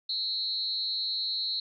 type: tone with amplitude modulation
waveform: sine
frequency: 4100 Hz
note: C8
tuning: 36 cents flat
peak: -24 dBFS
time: 0.09-1.6 s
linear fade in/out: 5 ms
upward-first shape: sine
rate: 290 Hz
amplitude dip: 100%
effects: none